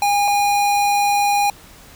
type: tone pair in turn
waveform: square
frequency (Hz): 815 / 815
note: G#5 / G#5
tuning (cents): -33 / -33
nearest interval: unison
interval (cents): 0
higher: neither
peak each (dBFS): -15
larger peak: neither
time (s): 0.02-0.28 / 0.28-1.5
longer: second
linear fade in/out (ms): 2
effects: pink hiss -44 dBFS RMS until 1.95 s